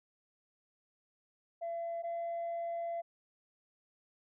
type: tone pair in turn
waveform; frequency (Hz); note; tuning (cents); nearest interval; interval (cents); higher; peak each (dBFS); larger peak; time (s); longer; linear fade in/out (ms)
sine; 676 / 679.2; E5 / F5; +43 / -48; unison; 9; second; -34 / -33; second; 1.61-2.03 / 2.03-3.02; second; 20
effects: tanh soft clip ceiling -33 dBFS